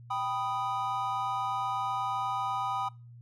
triangle chord, G augmented, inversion none, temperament equal, 784 / 987.8 / 1244.5 Hz, G5 / B5 / D#6, 0 / 0 / 0 cents, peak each -32 dBFS, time 0.1-2.89 s, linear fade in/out 10 ms, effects noise-tail reverb RT60 0.3 s tail -23 dB re dry + added 119 Hz sine -47 dBFS peak until 3.21 s

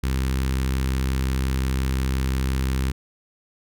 sawtooth tone with notch filter, 65.7 Hz, C2, 8 cents sharp, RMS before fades -23 dBFS, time 0.03-2.92 s, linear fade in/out 10 ms, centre 650 Hz, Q 0.82, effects none

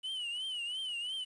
triangle tone with vibrato, 2960 Hz, F#7, in tune, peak -34 dBFS, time 0.03-1.25 s, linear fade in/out 20 ms, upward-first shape triangle, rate 2.9 Hz, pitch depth 130 cents each way, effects resampled to 24000 Hz + 10-bit

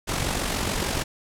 pink noise with amplitude modulation, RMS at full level -24 dBFS, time 0.07-1.04 s, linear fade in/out 20 ms, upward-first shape sine, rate 46.7 Hz, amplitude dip 50%, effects low-pass 11000 Hz 12 dB/octave

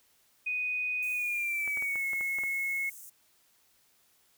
sine tone with pitch glide, 2489 to 2179 Hz, D#7 to C#7, 0 to -30 cents, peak -29 dBFS, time 0.46-2.9 s, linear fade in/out 10 ms, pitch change -230 cents, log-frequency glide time 1.12-2.06 s
white high-pass noise, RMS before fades -48 dBFS, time 1.02-3.1 s, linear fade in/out 10 ms, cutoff 6300 Hz, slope 48 dB/octave
clicks, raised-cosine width 0.5 ms, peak -29 dBFS, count 8, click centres 1.677 / 1.773 / 1.824 / 1.957 / 2.133 / 2.21 / 2.386 / 2.436 s
effects white hiss -67 dBFS RMS until 4.37 s

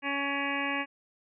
harmonic tone with a mistuned harmonic, 280 Hz, C#4, 18 cents sharp, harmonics 1 / 2 / 3 / 4 / 6 / 7 / 8 / 9 / 10, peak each -35 / -40 / -38 / -37 / -36 / -37 / -37 / -38 / -40 dBFS, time 0.02-0.86 s, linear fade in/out 50 ms, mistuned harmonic 8, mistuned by +29 cents, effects none

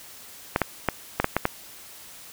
clicks, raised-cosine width 0.5 ms, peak -5 dBFS, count 7, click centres 0.561 / 0.617 / 0.887 / 1.2 / 1.244 / 1.366 / 1.454 s, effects white hiss -45 dBFS RMS until 2.32 s

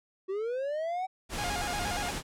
triangle linear sweep, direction up, 370 to 764 Hz, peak -28 dBFS, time 0.28-1.07 s, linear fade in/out 20 ms
pink noise, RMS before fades -35 dBFS, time 1.29-2.23 s, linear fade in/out 50 ms
sawtooth tone with vibrato, 765 Hz, G5, 42 cents flat, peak -29 dBFS, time 1.38-2.11 s, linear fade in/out 5 ms, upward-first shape square, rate 8.5 Hz, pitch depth 130 cents each way
effects low-pass 10000 Hz 12 dB/octave

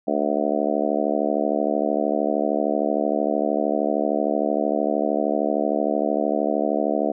harmonic tone, 73.1 Hz, D2, 7 cents flat, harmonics 3 / 4 / 5 / 6 / 7 / 8 / 9 / 10, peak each -28 / -26 / -29 / -30 / -28 / -28 / -25 / -30 dBFS, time 0.07-7.12 s, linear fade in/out 10 ms, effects none

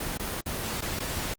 pink noise with dropouts, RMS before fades -32 dBFS, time 0-1.34 s, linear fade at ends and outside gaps 5 ms, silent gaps 0.175-0.195 / 0.41-0.459 / 0.809-0.82 / 0.993-1.002 s, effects Opus 24 kbps

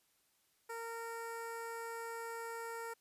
15% pulse tone with notch filter, 460.1 Hz, A#4, 23 cents flat, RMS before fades -44 dBFS, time 0.69-2.94 s, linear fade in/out 10 ms, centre 3900 Hz, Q 1, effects white hiss -75 dBFS RMS until 3 s + resampled to 32000 Hz

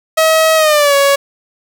sawtooth tone with pitch glide, 639 to 559.5 Hz, D#5 to C#5, +46 to +16 cents, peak -4 dBFS, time 0.17-1.16 s, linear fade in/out 10 ms, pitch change -230 cents, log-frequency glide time 0.56-0.95 s, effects none

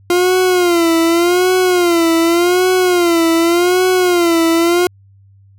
40% pulse tone with vibrato, 349.2 Hz, F4, in tune, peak -9 dBFS, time 0.1-4.87 s, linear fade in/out 2 ms, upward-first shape sine, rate 0.86 Hz, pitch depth 100 cents each way, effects added 98 Hz sine -43 dBFS peak until 5.58 s

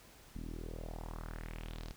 sawtooth tone with low-pass filter sweep, 40.08 Hz, E1, 48 cents flat, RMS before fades -44 dBFS, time 0.35-1.92 s, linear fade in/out 0 ms, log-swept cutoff 230 to 5200 Hz, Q 3, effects pink hiss -59 dBFS RMS until 1.96 s

